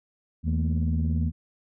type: tone cluster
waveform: sine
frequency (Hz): 80.3 / 160.9 / 220.9 / 238.5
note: E2 / E3 / A3 / A#3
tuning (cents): -45 / -42 / +7 / +40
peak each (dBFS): -23 / -28 / -32 / -32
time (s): 0.43-1.32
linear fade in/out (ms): 50
effects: tanh soft clip ceiling -15 dBFS